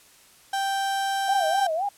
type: tone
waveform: 35% pulse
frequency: 784 Hz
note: G5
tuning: in tune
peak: -22 dBFS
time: 0.53-1.67 s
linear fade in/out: 5 ms
type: tone with vibrato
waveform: sine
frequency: 714 Hz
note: F5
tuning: 38 cents sharp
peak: -23 dBFS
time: 1.28-1.89 s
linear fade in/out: 5 ms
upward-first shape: sine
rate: 3.9 Hz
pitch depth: 230 cents each way
effects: white hiss -54 dBFS RMS until 1.97 s + low-pass 12000 Hz 12 dB/octave